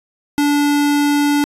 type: tone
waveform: square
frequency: 290 Hz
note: D4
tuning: 22 cents flat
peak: -13 dBFS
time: 0.38-1.44 s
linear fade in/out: 0 ms
effects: resampled to 32000 Hz